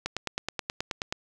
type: click train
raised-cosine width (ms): 0.2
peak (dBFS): -12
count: 11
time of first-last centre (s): 0.06-1.125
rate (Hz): 9.39
effects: none